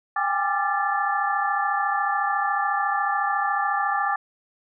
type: tone cluster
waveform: sine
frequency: 790 / 824 / 1183 / 1364 / 1746 Hz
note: G5 / G#5 / D6 / F6 / A6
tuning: +13 / -14 / +12 / -41 / -14 cents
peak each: -27 / -28 / -25 / -32 / -28 dBFS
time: 0.16-4.16 s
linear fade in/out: 5 ms
effects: none